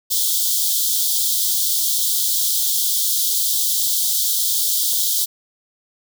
white high-pass noise, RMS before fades -19 dBFS, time 0.1-5.26 s, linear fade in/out 20 ms, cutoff 3200 Hz, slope 96 dB/octave, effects none

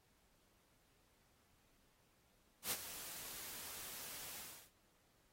white noise with ADSR envelope, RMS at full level -38 dBFS, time 2.63-4.71 s, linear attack 84 ms, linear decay 48 ms, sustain -12 dB, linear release 340 ms, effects pink hiss -75 dBFS RMS until 5.32 s + AAC 48 kbps

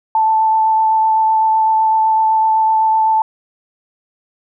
sine tone with vibrato, 880 Hz, A5, in tune, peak -10 dBFS, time 0.15-3.22 s, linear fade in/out 2 ms, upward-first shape triangle, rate 7.9 Hz, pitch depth 13 cents each way, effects none

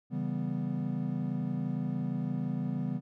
triangle chord, C# half-diminished seventh, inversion none, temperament equal, 138.59 / 164.81 / 196 / 246.9 Hz, C#3 / E3 / G3 / B3, 0 / 0 / 0 / 0 cents, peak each -34 dBFS, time 0.1-3.01 s, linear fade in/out 50 ms, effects none

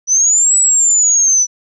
sine linear two-way sweep, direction up then down, 5920 to 7902 to 5920 Hz, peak -8 dBFS, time 0.07-1.47 s, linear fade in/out 50 ms, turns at 0.57 s, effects none

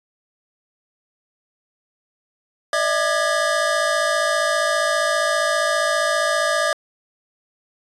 square tone cluster, 595 / 650 / 1203 / 1670 Hz, D5 / E5 / D6 / G#6, +22 / -24 / +41 / +9 cents, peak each -24 dBFS, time 2.73-6.73 s, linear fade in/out 2 ms, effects resampled to 24000 Hz

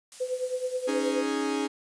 blue noise, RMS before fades -42 dBFS, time 0.12-1.14 s, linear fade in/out 0 ms
sine tone with tremolo, 506 Hz, B4, 42 cents sharp, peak -24 dBFS, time 0.2-1.23 s, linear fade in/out 10 ms, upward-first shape triangle, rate 9.4 Hz, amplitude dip 85%
45% pulse chord, C# suspended second, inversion none, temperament equal, 277.2 / 311.1 / 415.3 Hz, C#4 / D#4 / G#4, 0 / 0 / 0 cents, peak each -30 / -32 / -31 dBFS, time 0.87-1.68 s, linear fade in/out 20 ms
effects resampled to 22050 Hz

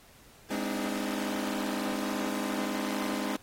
sawtooth tone cluster, 205.8 / 257.3 / 295.1 / 318.6 Hz, G#3 / C4 / D4 / D#4, -16 / -29 / +8 / +41 cents, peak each -31 / -31 / -33 / -34 dBFS, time 0.5-3.37 s, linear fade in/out 10 ms, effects pink hiss -57 dBFS RMS until 3.42 s + AAC 48 kbps

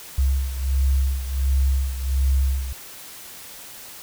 sine beating tone pair, 66.6 / 68 Hz, C2 / C#2, +31 / -33 cents, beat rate 1.4 Hz, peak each -19 / -24 dBFS, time 0.18-2.73 s, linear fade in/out 5 ms, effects white hiss -40 dBFS RMS until 4.02 s

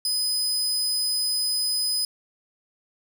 sawtooth tone, 5010 Hz, D#8, 11 cents sharp, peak -20 dBFS, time 0.05-2.05 s, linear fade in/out 2 ms, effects 8-bit

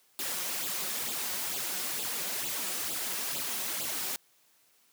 white noise with flanger, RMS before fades -34 dBFS, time 0.19-4.16 s, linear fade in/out 0 ms, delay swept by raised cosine 0.25 to 5.55 ms, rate 2.2 Hz, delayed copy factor +0.7, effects white hiss -66 dBFS RMS until 4.92 s + high-pass 150 Hz 12 dB/octave

